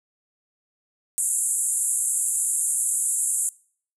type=band-pass noise; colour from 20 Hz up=white; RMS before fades=-24 dBFS; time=1.18-3.49 s; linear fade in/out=0 ms; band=7200 to 11000 Hz; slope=96 dB/octave; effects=noise-tail reverb RT60 0.5 s tail -22 dB re dry